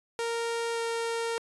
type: tone with pitch glide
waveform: sawtooth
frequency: 464 to 461.1 Hz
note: A#4 to A#4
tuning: -8 to -19 cents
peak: -25 dBFS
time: 0.19-1.38 s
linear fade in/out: 0 ms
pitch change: -11 cents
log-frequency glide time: 0.73-0.79 s
effects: resampled to 24000 Hz